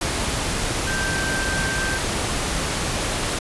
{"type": "tone in noise", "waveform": "sine", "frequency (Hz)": 1565, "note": "G6", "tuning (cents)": -3, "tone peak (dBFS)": -25, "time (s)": [0.87, 1.98], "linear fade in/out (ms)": 5, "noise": "pink", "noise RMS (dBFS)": -24, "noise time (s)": [0.01, 3.39], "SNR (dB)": -4, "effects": ["resampled to 24000 Hz"]}